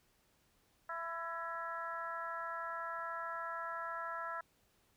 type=harmonic tone with a mistuned harmonic; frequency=333.7 Hz; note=E4; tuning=21 cents sharp; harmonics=2 / 3 / 4 / 5 / 6; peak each=-47 / -45 / -42 / -46 / -55 dBFS; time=0.89-4.41 s; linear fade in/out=5 ms; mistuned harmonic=6; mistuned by=-71 cents; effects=pink hiss -73 dBFS RMS until 4.96 s